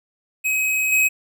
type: tone with level steps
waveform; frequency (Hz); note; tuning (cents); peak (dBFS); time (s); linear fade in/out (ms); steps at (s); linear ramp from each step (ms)
square; 2539; D#7; +34; -19 / -15; 0.44-1.09; 20; 0.92; 5
effects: none